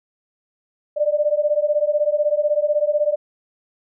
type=beating tone pair; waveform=sine; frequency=587.3 / 603.3 Hz; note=D5 / D5; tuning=0 / +46 cents; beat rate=16 Hz; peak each=-19 dBFS; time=0.96-3.16 s; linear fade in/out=20 ms; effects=none